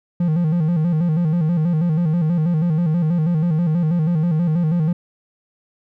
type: tone with vibrato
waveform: triangle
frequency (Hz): 164.81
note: E3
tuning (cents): 0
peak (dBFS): -13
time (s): 0.2-4.93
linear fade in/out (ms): 5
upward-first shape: square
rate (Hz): 6.2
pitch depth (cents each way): 100
effects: none